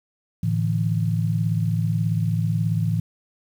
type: chord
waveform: sine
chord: A suspended fourth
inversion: none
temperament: just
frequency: 110 / 146.67 / 165 Hz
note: A2 / D3 / E3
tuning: 0 / -2 / +2 cents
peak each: -22 / -28 / -23 dBFS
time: 0.43-3 s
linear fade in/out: 5 ms
effects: 8-bit